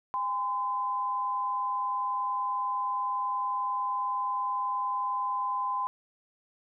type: tone pair together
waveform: sine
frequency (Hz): 810.4 / 1021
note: G#5 / C6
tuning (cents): -43 / -43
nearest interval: major third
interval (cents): 400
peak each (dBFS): -36 / -28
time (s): 0.14-5.87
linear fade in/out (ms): 0
effects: none